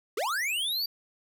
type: linear sweep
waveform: square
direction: up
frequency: 359.9 to 4717 Hz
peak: -28 dBFS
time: 0.17-0.86 s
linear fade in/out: 5 ms
effects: none